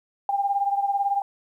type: beating tone pair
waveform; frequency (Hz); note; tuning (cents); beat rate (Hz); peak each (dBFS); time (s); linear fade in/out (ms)
sine; 797 / 815; G5 / G#5; +28 / -33; 18; -22 / -27; 0.29-1.22; 2
effects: 10-bit